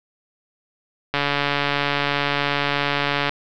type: click train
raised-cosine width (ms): 0.3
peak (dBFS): -4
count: 309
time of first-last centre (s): 1.14-3.294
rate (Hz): 143
effects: low-pass 5000 Hz 12 dB/octave